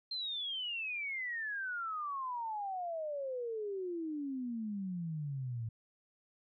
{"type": "exponential sweep", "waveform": "sine", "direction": "down", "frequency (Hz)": [4186, 110], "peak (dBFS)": -36, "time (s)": [0.11, 5.69], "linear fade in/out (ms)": 5, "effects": []}